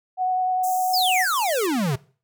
sine tone with vibrato, 740 Hz, F#5, in tune, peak -19 dBFS, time 0.17-1.26 s, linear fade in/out 50 ms, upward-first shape sine, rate 10 Hz, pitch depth 10 cents each way
pink high-pass noise, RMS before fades -34 dBFS, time 0.63-1.67 s, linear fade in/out 10 ms, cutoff 6200 Hz, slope 48 dB/octave
square exponential sweep, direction down, 5400 to 122.8 Hz, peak -21 dBFS, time 0.93-1.96 s, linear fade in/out 10 ms
effects noise-tail reverb RT60 0.4 s tail -21 dB re dry

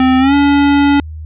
square tone with pitch glide, 259.1 to 284.2 Hz, C4 to C#4, -17 to +43 cents, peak -8 dBFS, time 0-1 s, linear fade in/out 2 ms, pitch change +160 cents, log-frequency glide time 0.19-0.34 s, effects added 78 Hz sine -24 dBFS peak until 1.25 s + resampled to 8000 Hz

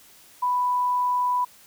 sine tone, 990 Hz, B5, 4 cents sharp, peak -20 dBFS, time 0.42-1.45 s, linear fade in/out 10 ms, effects white hiss -52 dBFS RMS until 1.66 s

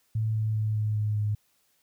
sine tone with pitch steps, 110 / 108.99 / 107.99 / 106.99 / 106.01 / 105.03 Hz, A2 / A2 / A2 / A2 / G#2 / G#2, 0 / -16 / -32 / -48 / +36 / +20 cents, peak -24 dBFS, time 0.15-1.35 s, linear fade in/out 5 ms, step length 200 ms, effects white hiss -69 dBFS RMS until 1.82 s

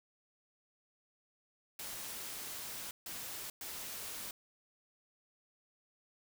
white noise bursts at uneven times, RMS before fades -44 dBFS, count 3, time 1.79-2.91 / 3.06-3.5 / 3.61-4.31 s, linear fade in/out 2 ms, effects none

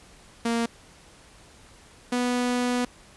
sawtooth tone pair in turn, 232.4 / 246.2 Hz, A#3 / B3, -5 / -5 cents, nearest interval minor second, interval 100 cents, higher second, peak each -19 dBFS, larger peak neither, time 0.45-0.66 / 2.12-2.85 s, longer second, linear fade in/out 5 ms, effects pink hiss -52 dBFS RMS until 3.16 s + resampled to 24000 Hz

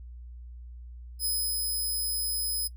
5% pulse tone with ADSR envelope, 5070 Hz, D#8, 32 cents sharp, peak -20 dBFS, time 1.19-2.68 s, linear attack 61 ms, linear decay 300 ms, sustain -2 dB, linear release 12 ms, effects noise-tail reverb RT60 0.1 s tail -17 dB re dry + added 60 Hz sine -41 dBFS peak until 2.76 s

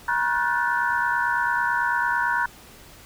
sine tone cluster, 957 / 1077 / 1444 / 1513 / 1748 Hz, A#5 / C6 / F#6 / F#6 / A6, +45 / +50 / -43 / +38 / -12 cents, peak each -24 / -32 / -28 / -25 / -30 dBFS, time 0.08-2.46 s, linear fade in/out 5 ms, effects pink hiss -47 dBFS RMS until 3.05 s

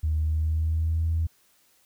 sine tone with pitch glide, 77.7 to 81.61 Hz, D#2 to E2, -2 to -17 cents, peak -21 dBFS, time 0.03-1.27 s, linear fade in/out 10 ms, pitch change +85 cents, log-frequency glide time 0.23-1.08 s, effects tanh soft clip ceiling -17 dBFS + white hiss -63 dBFS RMS until 1.85 s

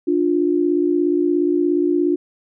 sine tone pair together, 295.5 / 352.5 Hz, D4 / F4, +11 / +16 cents, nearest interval minor third, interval 305 cents, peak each -18 / -17 dBFS, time 0.07-2.16 s, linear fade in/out 10 ms, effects none

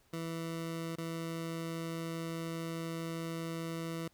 20% pulse tone with dropouts, 164.81 Hz, E3, in tune, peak -32 dBFS, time 0.13-4.08 s, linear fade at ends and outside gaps 5 ms, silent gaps 0.957-0.981 s, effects pink hiss -69 dBFS RMS until 4.13 s

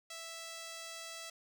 5% pulse tone, 659.3 Hz, E5, in tune, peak -33 dBFS, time 0.1-1.3 s, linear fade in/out 5 ms, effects none

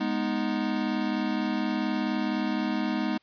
square chord, G# minor, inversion none, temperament equal, 207.7 / 246.9 / 311.1 Hz, G#3 / B3 / D#4, 0 / 0 / 0 cents, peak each -31 dBFS, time 0-3.18 s, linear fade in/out 10 ms, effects white hiss -66 dBFS RMS until 3.22 s + resampled to 11025 Hz

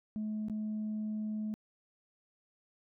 sine tone with dropouts, 214.4 Hz, A3, 45 cents flat, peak -32 dBFS, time 0.16-1.54 s, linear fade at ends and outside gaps 0 ms, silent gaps 0.484-0.498 s, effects tanh soft clip ceiling -31 dBFS

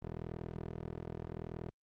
15% pulse tone with band-pass filter, 40.8 Hz, E1, 17 cents flat, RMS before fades -43 dBFS, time 0.02-1.7 s, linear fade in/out 10 ms, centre 310 Hz, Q 0.56, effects Opus 24 kbps

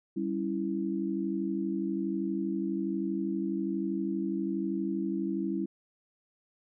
sine chord, C# diminished, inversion second, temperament equal, 196 / 277.2 / 329.6 Hz, G3 / C#4 / E4, 0 / 0 / 0 cents, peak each -33 / -35 / -32 dBFS, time 0.16-5.66 s, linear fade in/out 10 ms, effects none

